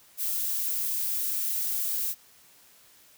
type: noise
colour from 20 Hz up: violet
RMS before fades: -29 dBFS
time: 0.17-2.15 s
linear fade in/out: 50 ms
effects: white hiss -57 dBFS RMS until 3.17 s